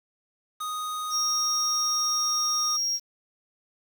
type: tone with pitch glide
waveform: square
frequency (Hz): 1244.5 to 1235.9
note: D#6 to D#6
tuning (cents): 0 to -12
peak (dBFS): -30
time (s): 0.6-2.77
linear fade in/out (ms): 10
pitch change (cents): -12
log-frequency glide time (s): 1.34-2.65
type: tone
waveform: triangle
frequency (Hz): 5600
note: F8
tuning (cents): +4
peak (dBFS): -23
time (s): 1.1-3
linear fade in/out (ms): 50
effects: 8-bit

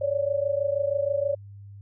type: tone pair together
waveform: sine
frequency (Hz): 554.4 / 580.7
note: C#5 / D5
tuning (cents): 0 / -20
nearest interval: minor second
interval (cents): 80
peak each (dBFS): -25 / -26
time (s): 0.01-1.35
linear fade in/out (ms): 10
effects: added 100 Hz sine -41 dBFS peak until 1.81 s

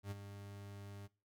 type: tone with ADSR envelope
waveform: 40% pulse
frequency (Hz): 100.6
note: G2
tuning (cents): +45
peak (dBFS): -39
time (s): 0.03-1.08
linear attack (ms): 80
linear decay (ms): 25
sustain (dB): -9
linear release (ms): 27
effects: noise-tail reverb RT60 0.3 s tail -21 dB re dry

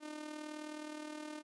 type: tone with amplitude modulation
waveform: sawtooth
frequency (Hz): 303.3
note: D#4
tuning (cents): -44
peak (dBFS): -37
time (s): 0-1.43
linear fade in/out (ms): 50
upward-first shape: sine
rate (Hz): 39.2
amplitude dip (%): 60
effects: resampled to 24000 Hz

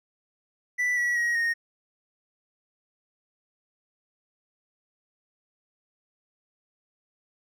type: tone with pitch steps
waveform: triangle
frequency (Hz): 1975.5 / 1934.8 / 1895 / 1856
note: B6 / B6 / A#6 / A#6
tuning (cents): 0 / -36 / +28 / -8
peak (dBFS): -21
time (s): 0.78-1.54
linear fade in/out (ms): 20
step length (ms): 190
effects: none

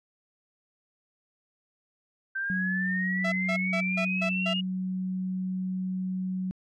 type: exponential sweep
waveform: sine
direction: up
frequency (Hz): 1554 to 2882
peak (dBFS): -28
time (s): 2.35-4.61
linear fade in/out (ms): 10
type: tone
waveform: sine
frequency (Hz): 185.9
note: F#3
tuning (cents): +8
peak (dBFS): -28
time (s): 2.5-6.51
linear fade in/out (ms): 0
type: tone bursts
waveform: sawtooth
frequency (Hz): 664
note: E5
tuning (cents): +12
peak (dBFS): -25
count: 6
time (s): 3.24-4.538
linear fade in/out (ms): 10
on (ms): 83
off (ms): 160
effects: low-pass 5000 Hz 12 dB/octave

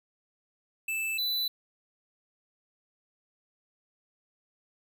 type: tone pair in turn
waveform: square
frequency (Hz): 2637 / 3986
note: E7 / B7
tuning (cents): 0 / +15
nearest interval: perfect fifth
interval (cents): 715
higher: second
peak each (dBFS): -30 / -28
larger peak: second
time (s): 0.88-1.18 / 1.18-1.48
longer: neither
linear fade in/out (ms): 5
effects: none

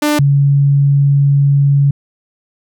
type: tone pair in turn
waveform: sawtooth / sine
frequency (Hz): 297.6 / 140.81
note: D4 / C#3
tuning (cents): +23 / +27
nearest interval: octave + minor second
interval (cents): 1296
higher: first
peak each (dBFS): -7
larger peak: neither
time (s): 0.02-0.19 / 0.19-1.91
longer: second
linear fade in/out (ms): 5
effects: none

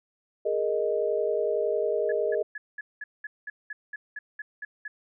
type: chord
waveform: sine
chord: Ab suspended second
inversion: none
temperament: equal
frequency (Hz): 415.3 / 466.2 / 622.3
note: Ab4 / Bb4 / Eb5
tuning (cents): 0 / 0 / 0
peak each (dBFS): -28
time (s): 0.45-2.43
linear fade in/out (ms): 10
type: tone bursts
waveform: sine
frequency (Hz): 1700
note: G#6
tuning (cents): +40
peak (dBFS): -33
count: 13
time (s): 2.09-4.88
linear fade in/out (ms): 5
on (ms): 30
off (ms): 200
effects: none

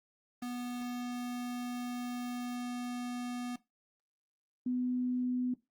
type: tone pair in turn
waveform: square / sine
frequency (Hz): 245.1 / 249.8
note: B3 / B3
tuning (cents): -13 / +20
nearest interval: unison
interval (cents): 33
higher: second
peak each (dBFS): -37 / -30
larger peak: second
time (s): 0.42-3.56 / 4.66-5.54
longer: first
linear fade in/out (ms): 5
effects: noise-tail reverb RT60 0.2 s tail -18 dB re dry + Opus 24 kbps

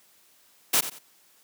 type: noise with echo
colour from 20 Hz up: white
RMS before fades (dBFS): -21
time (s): 0.73-0.81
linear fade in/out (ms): 10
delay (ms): 90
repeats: 2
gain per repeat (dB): -12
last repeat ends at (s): 0.99
effects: white hiss -60 dBFS RMS until 1.43 s + high-pass 150 Hz 12 dB/octave

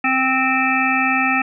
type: harmonic tone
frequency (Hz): 261.6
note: C4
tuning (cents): 0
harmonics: 1 / 3 / 5 / 7 / 9 / 10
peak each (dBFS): -22 / -22 / -22 / -22 / -22 / -22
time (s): 0.04-1.42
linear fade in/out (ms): 5
effects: none

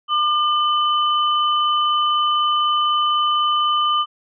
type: tone pair together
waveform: sine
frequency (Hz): 1200 / 3024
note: D6 / F#7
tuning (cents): +37 / +37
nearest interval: octave + major third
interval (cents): 1600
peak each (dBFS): -16 / -22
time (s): 0.08-4.06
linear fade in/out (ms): 50
effects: none

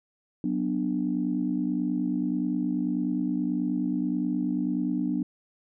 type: chord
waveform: sine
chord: B minor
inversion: second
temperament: just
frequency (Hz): 185.21 / 246.9 / 296.3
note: F#3 / B3 / D4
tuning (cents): +2 / 0 / +15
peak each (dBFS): -30 / -28 / -28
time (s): 0.44-5.23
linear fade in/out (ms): 2
effects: tanh soft clip ceiling -15 dBFS

